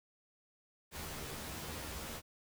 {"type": "noise with comb filter", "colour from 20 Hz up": "pink", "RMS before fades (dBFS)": -44, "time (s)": [0.91, 2.22], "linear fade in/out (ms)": 50, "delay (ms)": 13, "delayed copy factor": 1, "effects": []}